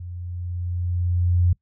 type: tone with level ramp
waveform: sine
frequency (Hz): 88.2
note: F2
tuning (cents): +18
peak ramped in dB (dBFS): -32 to -14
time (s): 0-1.53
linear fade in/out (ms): 5
effects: noise-tail reverb RT60 0.1 s tail -22 dB re dry